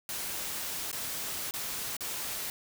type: noise with dropouts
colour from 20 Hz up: white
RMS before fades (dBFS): -36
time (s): 0.09-2.5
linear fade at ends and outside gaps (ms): 1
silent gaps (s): 0.915-0.928 / 1.51-1.538 / 1.967-2.007
effects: none